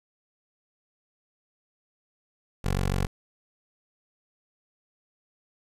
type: tone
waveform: 15% pulse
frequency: 46.72 Hz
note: F#1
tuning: 18 cents sharp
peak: -18 dBFS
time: 2.64-3.07 s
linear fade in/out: 10 ms
effects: resampled to 32000 Hz + 9-bit